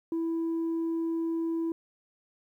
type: tone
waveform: sine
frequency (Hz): 329.8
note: E4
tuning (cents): +1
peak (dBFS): -25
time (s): 0.12-1.72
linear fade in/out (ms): 2
effects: tanh soft clip ceiling -26 dBFS + 11-bit